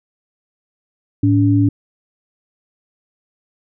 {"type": "tone pair together", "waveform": "sine", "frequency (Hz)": [108, 285.6], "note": ["A2", "D4"], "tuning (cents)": [-32, -48], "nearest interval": "octave + perfect fourth", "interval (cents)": 1684, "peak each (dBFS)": -13, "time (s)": [1.23, 1.69], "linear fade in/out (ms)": 5, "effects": []}